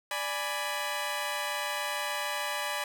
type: chord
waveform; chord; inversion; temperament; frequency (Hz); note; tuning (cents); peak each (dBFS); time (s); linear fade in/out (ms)
15% pulse; G# diminished; second; equal; 587.3 / 830.6 / 987.8; D5 / G#5 / B5; 0 / 0 / 0; -29; 0.11-2.84; 2
effects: none